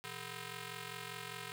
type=ring-modulated tone; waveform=5% pulse; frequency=287.4 Hz; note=D4; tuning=37 cents flat; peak=-29 dBFS; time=0.04-1.52 s; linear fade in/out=0 ms; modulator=696 Hz; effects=none